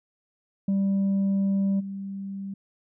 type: tone with level steps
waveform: sine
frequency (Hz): 196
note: G3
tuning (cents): 0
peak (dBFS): -18 / -31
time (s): 0.68-2.54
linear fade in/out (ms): 5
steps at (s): 1.79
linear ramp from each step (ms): 20
effects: tanh soft clip ceiling -20 dBFS